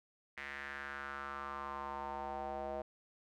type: tone with band-pass filter sweep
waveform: square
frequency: 69.7 Hz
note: C#2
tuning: 10 cents sharp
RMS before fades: -43 dBFS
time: 0.37-2.82 s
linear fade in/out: 5 ms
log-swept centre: 2000 to 640 Hz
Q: 4.1
effects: none